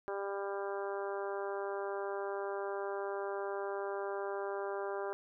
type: harmonic tone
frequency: 198.6 Hz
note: G3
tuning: 23 cents sharp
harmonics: 2 / 3 / 4 / 5 / 6 / 7 / 8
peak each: -38 / -42 / -44 / -46 / -48 / -49 / -50 dBFS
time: 0.08-5.13 s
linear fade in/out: 0 ms
effects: none